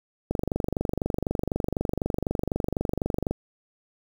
click train, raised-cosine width 2 ms, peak -12 dBFS, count 73, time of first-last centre 0.31-3.31 s, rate 24 Hz, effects 7-bit

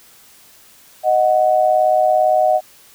sine tone pair together, 622.3 / 740 Hz, D#5 / F#5, 0 / 0 cents, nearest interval minor third, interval 300 cents, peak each -14 dBFS, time 1.03-2.61 s, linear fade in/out 50 ms, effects white hiss -47 dBFS RMS until 2.94 s

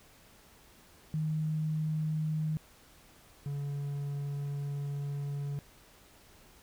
sine / triangle tone pair in turn, 155.56 / 142.32 Hz, D#3 / C#3, 0 / +46 cents, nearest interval major second, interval 154 cents, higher first, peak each -29 / -31 dBFS, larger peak first, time 1.14-2.57 / 3.46-5.59 s, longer second, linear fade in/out 0 ms, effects pink hiss -59 dBFS RMS until 6.62 s

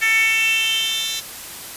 10% pulse tone with high-pass filter sweep, 445.5 Hz, A4, 22 cents sharp, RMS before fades -19 dBFS, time 0.01-1.21 s, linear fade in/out 20 ms, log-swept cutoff 2000 to 4100 Hz, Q 6.3, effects white hiss -34 dBFS RMS until 1.76 s + resampled to 32000 Hz

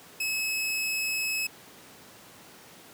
sawtooth tone, 2580 Hz, E7, 38 cents flat, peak -24 dBFS, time 0.2-1.47 s, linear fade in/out 5 ms, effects pink hiss -50 dBFS RMS until 2.93 s + high-pass 150 Hz 12 dB/octave

